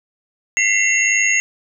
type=tone cluster; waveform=sine; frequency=2010 / 2112 / 2728 / 6580 Hz; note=B6 / C7 / F7 / G#8; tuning=+30 / +16 / -41 / -17 cents; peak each=-19 dBFS; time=0.57-1.4 s; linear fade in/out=0 ms; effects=none